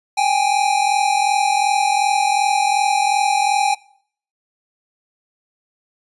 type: tone pair together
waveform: square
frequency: 787.9 / 830.6 Hz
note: G5 / G#5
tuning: +9 / 0 cents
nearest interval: minor second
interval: 91 cents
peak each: -18 dBFS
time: 0.17-3.75 s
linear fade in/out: 10 ms
effects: noise-tail reverb RT60 0.6 s tail -24 dB re dry + resampled to 24000 Hz